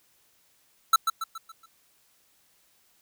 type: tone with echo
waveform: square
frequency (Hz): 1324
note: E6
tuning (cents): +7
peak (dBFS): -15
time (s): 0.93-0.96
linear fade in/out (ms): 5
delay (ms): 140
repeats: 5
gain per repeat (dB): -7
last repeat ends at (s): 1.66
effects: white hiss -65 dBFS RMS until 3.01 s